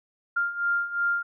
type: beating tone pair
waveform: sine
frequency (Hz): 1396.9 / 1399.7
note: F6 / F6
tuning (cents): 0 / +3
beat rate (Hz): 2.8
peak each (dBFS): -29 / -25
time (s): 0.36-1.23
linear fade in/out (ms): 10
effects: none